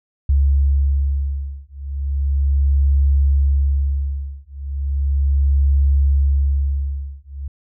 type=beating tone pair; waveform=sine; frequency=69.3 / 69.66 Hz; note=C#2 / C#2; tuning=0 / +9 cents; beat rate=0.36 Hz; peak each=-17 dBFS; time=0.29-7.48 s; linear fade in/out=5 ms; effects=none